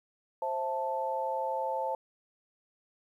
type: chord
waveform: sine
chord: A minor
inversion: first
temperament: just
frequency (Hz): 528 / 660 / 880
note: C5 / E5 / A5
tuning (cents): +16 / +2 / 0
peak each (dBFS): -34 / -38 / -32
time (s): 0.42-1.95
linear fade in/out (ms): 2
effects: 11-bit